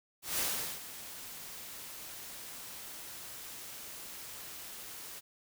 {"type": "noise with ADSR envelope", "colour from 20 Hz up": "white", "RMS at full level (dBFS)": -32, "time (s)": [0.22, 5.21], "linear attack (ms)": 170, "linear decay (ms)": 410, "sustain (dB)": -14, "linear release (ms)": 27, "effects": []}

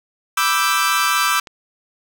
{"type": "chord", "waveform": "sawtooth", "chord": "E minor seventh", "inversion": "second", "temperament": "equal", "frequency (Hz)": [987.8, 1174.7, 1318.5, 1568], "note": ["B5", "D6", "E6", "G6"], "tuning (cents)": [0, 0, 0, 0], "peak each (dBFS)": [-22, -16, -16, -18], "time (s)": [0.37, 1.4], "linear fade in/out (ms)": 5}
{"type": "clicks", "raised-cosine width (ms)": 0.2, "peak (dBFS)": [-29, -19], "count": 2, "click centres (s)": [1.156, 1.472]}
{"effects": []}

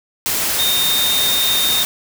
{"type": "tone in noise", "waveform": "sine", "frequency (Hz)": 3675, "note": "A#7", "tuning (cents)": -25, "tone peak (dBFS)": -16, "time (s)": [0.59, 1.83], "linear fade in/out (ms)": 0, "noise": "white", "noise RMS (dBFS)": -19, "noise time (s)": [0.26, 1.85], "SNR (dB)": 0, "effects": []}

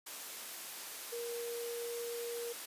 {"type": "tone in noise", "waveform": "sine", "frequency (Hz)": 472.1, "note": "A#4", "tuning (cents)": 22, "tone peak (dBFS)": -38, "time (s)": [1.12, 2.53], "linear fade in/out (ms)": 10, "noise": "white", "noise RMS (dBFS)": -45, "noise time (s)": [0.06, 2.66], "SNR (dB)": 4, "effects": ["high-pass 300 Hz 12 dB/octave", "resampled to 32000 Hz"]}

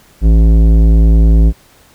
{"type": "tone with tanh clipping", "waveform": "sine", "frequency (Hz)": 54.9, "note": "A1", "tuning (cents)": -3, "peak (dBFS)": -6, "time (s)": [0.21, 1.53], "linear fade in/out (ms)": 50, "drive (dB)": 14, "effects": ["pink hiss -46 dBFS RMS until 1.94 s"]}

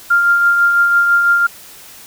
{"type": "tone with tremolo", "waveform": "sine", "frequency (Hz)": 1396.9, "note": "F6", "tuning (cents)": 0, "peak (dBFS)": -7, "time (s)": [0.1, 1.47], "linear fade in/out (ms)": 10, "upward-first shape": "triangle", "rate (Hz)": 6, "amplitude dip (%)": 40, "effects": ["white hiss -38 dBFS RMS until 2.06 s"]}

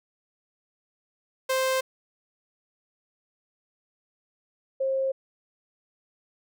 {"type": "tone pair in turn", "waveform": ["sawtooth", "sine"], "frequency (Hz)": [523.3, 534], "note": ["C5", "C5"], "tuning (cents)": [0, 35], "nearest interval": "unison", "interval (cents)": 35, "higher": "second", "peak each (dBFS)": [-19, -23], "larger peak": "first", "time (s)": [[1.49, 1.81], [4.8, 5.12]], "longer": "neither", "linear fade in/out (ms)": 10, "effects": []}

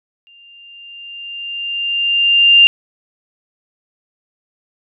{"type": "tone with exponential growth", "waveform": "sine", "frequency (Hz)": 2794, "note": "F7", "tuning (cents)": 0, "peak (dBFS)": -3, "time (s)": [0.27, 2.67], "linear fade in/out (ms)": 0, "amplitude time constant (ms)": 520, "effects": []}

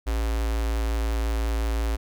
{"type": "tone with notch filter", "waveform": "square", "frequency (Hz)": 55.9, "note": "A1", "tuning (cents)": 28, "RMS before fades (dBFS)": -25, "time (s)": [0.06, 1.97], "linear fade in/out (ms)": 20, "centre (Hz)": 160, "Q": 1.9, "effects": []}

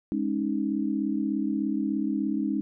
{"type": "chord", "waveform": "sine", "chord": "Ab suspended fourth", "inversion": "none", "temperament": "equal with one note detuned", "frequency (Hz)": [207.7, 274.3, 311.1], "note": ["Ab3", "Db4", "Eb4"], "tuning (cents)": [0, -18, 0], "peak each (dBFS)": -29, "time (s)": [0.12, 2.61], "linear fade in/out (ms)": 0, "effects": []}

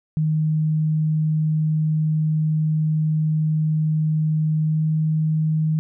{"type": "tone with pitch glide", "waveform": "sine", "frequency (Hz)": [155.56, 156.55], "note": ["D#3", "D#3"], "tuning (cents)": [0, 11], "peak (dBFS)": -17, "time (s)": [0.17, 5.79], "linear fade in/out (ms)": 0, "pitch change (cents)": 11, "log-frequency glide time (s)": [4.64, 4.84], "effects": []}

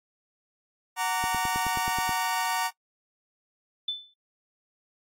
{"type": "chord", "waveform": "sawtooth", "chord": "Gb augmented", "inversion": "none", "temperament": "just", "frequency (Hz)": [740, 925, 1156.2], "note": ["Gb5", "Bb5", "D6"], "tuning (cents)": [0, -14, -27], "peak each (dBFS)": [-27, -24, -30], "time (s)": [0.96, 2.71], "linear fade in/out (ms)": 50}
{"type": "click train", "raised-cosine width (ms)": 3, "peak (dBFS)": -23, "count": 9, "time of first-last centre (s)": [1.24, 2.093], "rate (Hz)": 9.38}
{"type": "tone with exponential decay", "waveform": "sine", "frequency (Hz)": 3520, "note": "A7", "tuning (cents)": 0, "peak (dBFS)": -24, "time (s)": [3.88, 4.14], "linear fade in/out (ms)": 5, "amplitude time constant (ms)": 56}
{"effects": ["noise-tail reverb RT60 0.1 s tail -22 dB re dry", "AAC 48 kbps"]}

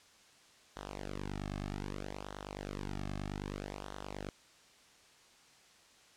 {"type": "tone with flanger", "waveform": "sawtooth", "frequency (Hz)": 49.47, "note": "G1", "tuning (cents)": 17, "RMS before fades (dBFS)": -42, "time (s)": [0.76, 4.3], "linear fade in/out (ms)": 10, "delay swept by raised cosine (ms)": [0.41, 2.11], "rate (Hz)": 0.63, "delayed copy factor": -0.85, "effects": ["white hiss -62 dBFS RMS until 6.16 s", "low-pass 7000 Hz 12 dB/octave"]}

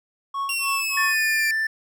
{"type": "tone with tremolo", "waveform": "triangle", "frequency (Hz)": 1105, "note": "C#6", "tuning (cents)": -6, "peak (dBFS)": -21, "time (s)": [0.34, 1.16], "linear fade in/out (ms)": 5, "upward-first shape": "sine", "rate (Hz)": 3.3, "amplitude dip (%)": 100}
{"type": "exponential sweep", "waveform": "sawtooth", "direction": "down", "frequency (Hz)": [2762, 2349], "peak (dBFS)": -20, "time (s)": [0.49, 1.51], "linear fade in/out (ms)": 2}
{"type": "tone", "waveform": "triangle", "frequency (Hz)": 1772, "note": "A6", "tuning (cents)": 12, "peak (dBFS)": -19, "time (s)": [0.97, 1.67], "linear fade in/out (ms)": 5}
{"effects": []}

